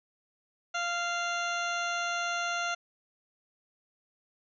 harmonic tone with a mistuned harmonic, 694 Hz, F5, 11 cents flat, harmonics 1 / 2 / 3 / 4 / 5 / 6 / 8 / 9 / 10, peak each -35 / -32 / -41 / -38 / -43 / -44 / -52 / -44 / -53 dBFS, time 0.74-2.75 s, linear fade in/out 10 ms, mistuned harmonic 8, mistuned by +22 cents, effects none

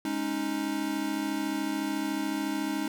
square chord, Ab suspended fourth, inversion none, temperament equal, 207.7 / 277.2 / 311.1 Hz, Ab3 / Db4 / Eb4, 0 / 0 / 0 cents, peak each -37 / -34 / -32 dBFS, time 0.05-2.88 s, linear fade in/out 2 ms, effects none

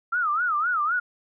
sine tone with vibrato, 1318.5 Hz, E6, in tune, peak -21 dBFS, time 0.12-1 s, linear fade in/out 10 ms, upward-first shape sine, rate 3.9 Hz, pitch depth 200 cents each way, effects none

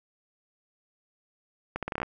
accelerating click train, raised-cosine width 0.5 ms, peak -16 dBFS, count 9, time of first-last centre 1.76-2.031 s, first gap 67 ms, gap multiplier 0.79, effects none

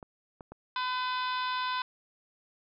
clicks, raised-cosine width 1 ms, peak -30 dBFS, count 3, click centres 0.028 / 0.408 / 0.52 s
harmonic tone, 505 Hz, B4, 39 cents sharp, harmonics 2 / 3 / 4 / 5 / 6 / 7 / 8 / 9 / 10, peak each -31 / -37 / -46 / -42 / -46 / -40 / -43 / -52 / -48 dBFS, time 0.76-1.82 s, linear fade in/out 2 ms
effects none

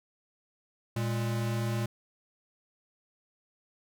square tone pair together, 116.54 / 205.9 Hz, A#2 / G#3, 0 / -15 cents, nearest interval minor seventh, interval 985 cents, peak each -30 / -37 dBFS, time 0.96-1.86 s, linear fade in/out 5 ms, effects none

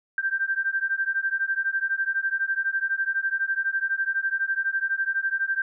sine beating tone pair, 1568 / 1580 Hz, G6 / G6, 0 / +13 cents, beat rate 12 Hz, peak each -26 dBFS, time 0.18-5.62 s, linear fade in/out 2 ms, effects none

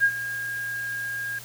sine tone with ADSR envelope, 1624 Hz, G#6, 39 cents flat, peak -14 dBFS, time 0-1.39 s, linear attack 41 ms, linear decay 63 ms, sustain -14 dB, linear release 6 ms, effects added 119 Hz sine -47 dBFS peak until 1.44 s + white hiss -43 dBFS RMS until 1.44 s

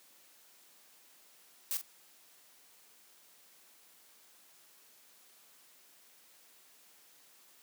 blue noise with echo, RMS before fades -34 dBFS, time 1.71-1.77 s, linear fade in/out 0 ms, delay 43 ms, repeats 1, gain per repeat -10 dB, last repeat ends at 1.813 s, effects white hiss -62 dBFS RMS until 7.62 s + high-pass 200 Hz 12 dB/octave

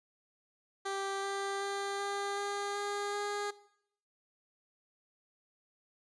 15% pulse tone with pitch steps, 392 / 395 / 397.9 / 400.9 / 404 / 407 / 410.1 Hz, G4 / G4 / G4 / G4 / G#4 / G#4 / G#4, 0 / +13 / +26 / +39 / -48 / -35 / -22 cents, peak -28 dBFS, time 0.85-3.51 s, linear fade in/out 10 ms, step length 380 ms, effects noise-tail reverb RT60 0.7 s tail -18 dB re dry + resampled to 22050 Hz

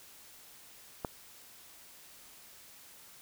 click, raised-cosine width 1 ms, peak -19 dBFS, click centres 1.048 s, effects white hiss -55 dBFS RMS until 3.21 s

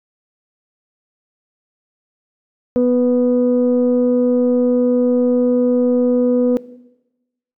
sine tone pair together, 246.9 / 494.5 Hz, B3 / B4, 0 / +2 cents, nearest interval octave, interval 1202 cents, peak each -13 dBFS, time 2.76-6.57 s, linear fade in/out 0 ms, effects noise-tail reverb RT60 1.0 s tail -19 dB re dry + tanh soft clip ceiling -6 dBFS

